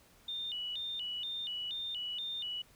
sine tone with vibrato, 3264 Hz, G#7, 31 cents flat, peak -36 dBFS, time 0.28-2.62 s, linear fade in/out 5 ms, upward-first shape square, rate 2.1 Hz, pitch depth 180 cents each way, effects pink hiss -63 dBFS RMS until 2.75 s

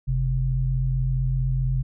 sine tone pair together, 46.25 / 130.81 Hz, F#1 / C3, 0 / 0 cents, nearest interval octave + tritone, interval 1800 cents, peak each -24 / -22 dBFS, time 0.07-1.83 s, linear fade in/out 20 ms, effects none

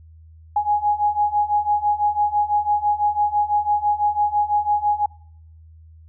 sine beating tone pair, 828 / 834 Hz, G#5 / G#5, -5 / +7 cents, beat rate 6 Hz, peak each -21 / -19 dBFS, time 0.56-5.06 s, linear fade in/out 5 ms, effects noise-tail reverb RT60 0.7 s tail -26 dB re dry + added 80 Hz sine -43 dBFS peak until 6.08 s

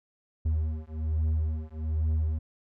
triangle beating tone pair, 77.78 / 78.98 Hz, D#2 / D#2, 0 / +26 cents, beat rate 1.2 Hz, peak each -27 dBFS, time 0.45-2.39 s, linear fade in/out 10 ms, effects none

